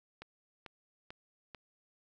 click train, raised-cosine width 0.3 ms, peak -30 dBFS, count 4, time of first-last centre 0.22-1.547 s, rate 2.26 Hz, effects none

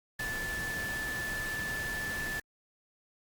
sine tone in noise, 1747 Hz, A6, 13 cents flat, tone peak -34 dBFS, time 0.19-2.4 s, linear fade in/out 5 ms, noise pink, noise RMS -40 dBFS, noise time 0.19-2.4 s, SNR +3 dB, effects Opus 48 kbps

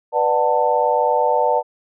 sine chord, B minor seventh, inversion none, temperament just, 493.9 / 592.7 / 740.8 / 889 Hz, B4 / D5 / F#5 / A5, 0 / +16 / +2 / +18 cents, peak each -20 / -20 / -22 / -18 dBFS, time 0.12-1.63 s, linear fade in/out 50 ms, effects none

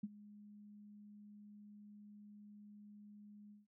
sine tone with ADSR envelope, 207.4 Hz, G#3, 2 cents flat, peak -37 dBFS, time 0.03-3.67 s, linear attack 8 ms, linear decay 35 ms, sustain -18 dB, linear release 160 ms, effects none

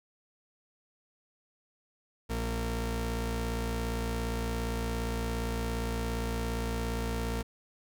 sawtooth tone pair together, 57.35 / 229.4 Hz, A#1 / A#3, -28 / -28 cents, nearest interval 2 octaves, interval 2400 cents, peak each -28 / -30 dBFS, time 2.29-7.43 s, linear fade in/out 20 ms, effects none

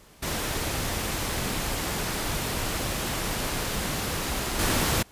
pink noise with level steps, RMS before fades -29 / -24 dBFS, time 0.22-5.03 s, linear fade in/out 10 ms, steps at 4.59 s, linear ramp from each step 2 ms, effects pink hiss -54 dBFS RMS until 5.11 s + resampled to 32000 Hz

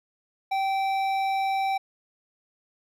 triangle tone with hard clipping, 776 Hz, G5, 18 cents flat, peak -25 dBFS, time 0.51-1.78 s, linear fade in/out 10 ms, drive 14 dB, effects none

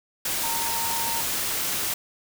sine tone in noise, 920 Hz, A#5, 23 cents flat, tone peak -30 dBFS, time 0.43-1.21 s, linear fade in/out 5 ms, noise white, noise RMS -27 dBFS, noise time 0.25-1.94 s, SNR -6 dB, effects none

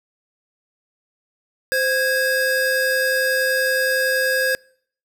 square tone pair together, 519.1 / 1648 Hz, C5 / G#6, -14 / -14 cents, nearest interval octave + minor sixth, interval 2000 cents, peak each -22 / -20 dBFS, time 1.72-4.55 s, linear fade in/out 0 ms, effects noise-tail reverb RT60 0.6 s tail -26 dB re dry

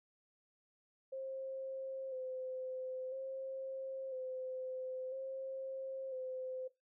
sine tone with vibrato, 523.3 Hz, C5, in tune, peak -40 dBFS, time 1.12-6.68 s, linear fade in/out 10 ms, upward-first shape square, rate 0.5 Hz, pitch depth 27 cents each way, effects noise-tail reverb RT60 0.2 s tail -17 dB re dry

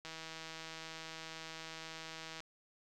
click train, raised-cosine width 0.2 ms, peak -29 dBFS, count 380, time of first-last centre 0.05-2.404 s, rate 161 Hz, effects none

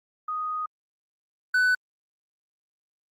sine / triangle tone pair in turn, 1244.5 / 1499.8 Hz, D#6 / F#6, 0 / +23 cents, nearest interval minor third, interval 323 cents, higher second, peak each -27 / -17 dBFS, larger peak second, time 0.28-0.66 / 1.54-1.75 s, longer first, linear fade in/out 5 ms, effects Opus 24 kbps

